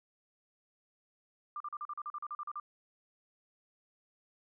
sine tone bursts, 1192 Hz, D6, 25 cents sharp, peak -37 dBFS, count 13, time 1.56-2.599 s, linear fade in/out 2 ms, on 43 ms, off 40 ms, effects none

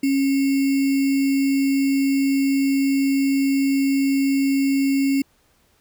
sine tone with sample-and-hold, 273.6 Hz, C#4, 23 cents flat, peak -16 dBFS, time 0.03-5.22 s, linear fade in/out 5 ms, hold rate 2450 Hz, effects pink hiss -61 dBFS RMS until 5.8 s

